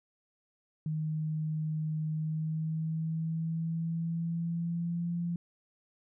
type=tone with pitch glide; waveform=sine; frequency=155.7 to 171.76 Hz; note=D#3 to F3; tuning=+2 to -29 cents; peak=-30 dBFS; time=0.86-5.36 s; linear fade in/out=2 ms; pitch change=+169 cents; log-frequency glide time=2.1-5.12 s; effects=none